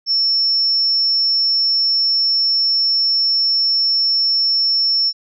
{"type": "tone", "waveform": "sine", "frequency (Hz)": 5400, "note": "E8", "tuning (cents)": 41, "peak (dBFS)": -13, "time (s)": [0.06, 5.13], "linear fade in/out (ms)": 50, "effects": []}